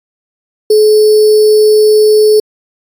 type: tone with sample-and-hold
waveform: sine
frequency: 426.6 Hz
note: G#4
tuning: 46 cents sharp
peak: -3 dBFS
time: 0.7-2.4 s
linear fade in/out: 5 ms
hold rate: 4900 Hz
effects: AAC 64 kbps